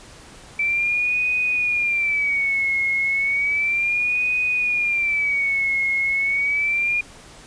sine tone with vibrato, 2321 Hz, D7, 21 cents flat, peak -18 dBFS, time 0.59-7.01 s, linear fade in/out 5 ms, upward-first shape sine, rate 0.33 Hz, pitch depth 120 cents each way, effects pink hiss -44 dBFS RMS until 7.46 s + resampled to 22050 Hz

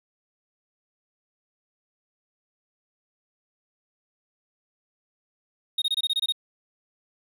triangle tone bursts, 3729 Hz, A#7, in tune, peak -20 dBFS, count 9, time 5.78-6.323 s, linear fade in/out 5 ms, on 39 ms, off 24 ms, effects none

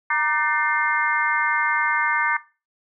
sine tone cluster, 938 / 1187 / 1528 / 1784 / 2115 Hz, A#5 / D6 / G6 / A6 / C7, +11 / +18 / -45 / +23 / +18 cents, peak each -25 dBFS, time 0.1-2.37 s, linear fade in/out 5 ms, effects noise-tail reverb RT60 0.3 s tail -18 dB re dry

